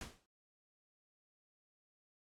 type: noise with exponential decay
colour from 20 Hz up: pink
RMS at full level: -43 dBFS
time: 0.01-0.26 s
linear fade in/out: 2 ms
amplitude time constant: 54 ms
effects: low-pass 9000 Hz 12 dB/octave + AAC 64 kbps